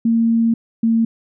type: tone pair in turn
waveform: sine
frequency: 229 / 227.3 Hz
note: A#3 / A#3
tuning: -31 / -43 cents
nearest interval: unison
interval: 12 cents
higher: first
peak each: -12 dBFS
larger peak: neither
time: 0.05-0.54 / 0.83-1.05 s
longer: first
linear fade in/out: 5 ms
effects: none